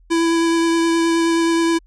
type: tone with vibrato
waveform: square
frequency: 332.5 Hz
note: E4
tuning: 15 cents sharp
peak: -15 dBFS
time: 0.1-1.79 s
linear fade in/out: 20 ms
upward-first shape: triangle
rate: 9.5 Hz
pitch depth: 13 cents each way
effects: added 42 Hz sine -47 dBFS peak until 1.86 s + resampled to 22050 Hz

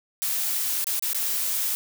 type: noise with dropouts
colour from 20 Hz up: blue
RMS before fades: -26 dBFS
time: 0.22-1.75 s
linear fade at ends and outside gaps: 0 ms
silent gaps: 0.843-0.869 / 0.995-1.024 / 1.131-1.147 s
effects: none

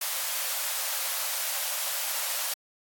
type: high-pass noise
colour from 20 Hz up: white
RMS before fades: -30 dBFS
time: 0.01-2.54 s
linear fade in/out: 5 ms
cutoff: 520 Hz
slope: 96 dB/octave
effects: AAC 64 kbps

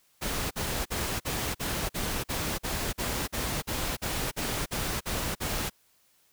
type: noise bursts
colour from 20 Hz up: pink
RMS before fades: -31 dBFS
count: 16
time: 0.21-5.7 s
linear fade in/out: 20 ms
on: 300 ms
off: 46 ms
effects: white hiss -66 dBFS RMS until 6.32 s

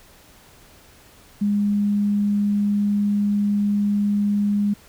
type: tone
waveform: sine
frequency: 204.8 Hz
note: G#3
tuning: 24 cents flat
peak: -17 dBFS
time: 1.41-4.74 s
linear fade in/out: 10 ms
effects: pink hiss -50 dBFS RMS until 4.88 s

